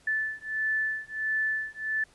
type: beating tone pair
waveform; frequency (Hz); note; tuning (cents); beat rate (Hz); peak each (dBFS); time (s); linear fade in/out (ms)
sine; 1750 / 1751.5; A6 / A6; -10 / -8; 1.5; -30; 0.07-2.04; 5
effects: pink hiss -60 dBFS RMS until 2.14 s + resampled to 24000 Hz